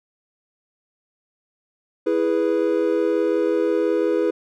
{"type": "chord", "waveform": "triangle", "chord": "E major", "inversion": "none", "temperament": "equal", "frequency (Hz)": [329.6, 415.3, 493.9], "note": ["E4", "G#4", "B4"], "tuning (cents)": [0, 0, 0], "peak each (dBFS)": [-20, -20, -20], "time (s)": [2.06, 4.31], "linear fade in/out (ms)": 10, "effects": []}